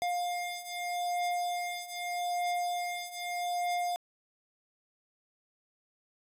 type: beating tone pair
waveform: square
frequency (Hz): 706 / 706.81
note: F5 / F5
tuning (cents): +19 / +21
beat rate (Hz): 0.81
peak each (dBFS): -37 / -34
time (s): 0.02-3.96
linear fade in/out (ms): 0
effects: resampled to 32000 Hz + 11-bit